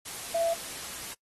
sine tone in noise, 670 Hz, E5, 28 cents sharp, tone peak -24 dBFS, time 0.34-0.54 s, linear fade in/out 10 ms, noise white, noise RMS -39 dBFS, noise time 0.05-1.14 s, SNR +12 dB, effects noise-tail reverb RT60 0.1 s tail -22 dB re dry + AAC 32 kbps

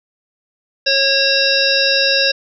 harmonic tone, 546 Hz, C#5, 26 cents flat, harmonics 1 / 3 / 5 / 7 / 9 / 10, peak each -19 / -19 / -19 / -19 / -19 / -19 dBFS, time 0.86-2.32 s, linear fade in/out 10 ms, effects none

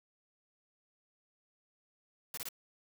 white noise bursts, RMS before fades -41 dBFS, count 3, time 2.34-2.488 s, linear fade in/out 2 ms, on 34 ms, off 23 ms, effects none

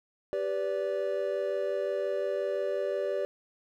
triangle chord, G major, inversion none, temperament equal with one note detuned, 392 / 493.9 / 579.6 Hz, G4 / B4 / D5, 0 / 0 / -23 cents, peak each -31 / -33 / -29 dBFS, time 0.33-3.25 s, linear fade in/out 0 ms, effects none

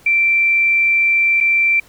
sine tone with dropouts, 2347 Hz, D7, 2 cents flat, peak -11 dBFS, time 0.06-1.8 s, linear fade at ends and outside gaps 5 ms, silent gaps 1.404-1.408 s, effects pink hiss -48 dBFS RMS until 1.88 s

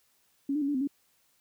sine tone with pitch steps, 278.1 / 300.3 / 278 / 290.8 / 258.5 / 281.7 Hz, C#4 / D4 / C#4 / D4 / C4 / C#4, +6 / +39 / +5 / -17 / -21 / +28 cents, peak -26 dBFS, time 0.49-0.874 s, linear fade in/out 5 ms, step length 64 ms, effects white hiss -69 dBFS RMS until 1.4 s

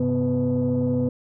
sine tone cluster, 102 / 133.9 / 247.9 / 499.1 Hz, G#2 / C3 / B3 / B4, -31 / +40 / +7 / +18 cents, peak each -28 / -25 / -21 / -25 dBFS, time 0-1.09 s, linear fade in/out 5 ms, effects tanh soft clip ceiling -14 dBFS

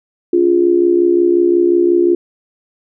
sine tone with amplitude modulation, 349.2 Hz, F4, in tune, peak -5 dBFS, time 0.33-2.15 s, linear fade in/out 5 ms, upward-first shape sine, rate 65.6 Hz, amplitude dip 75%, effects none

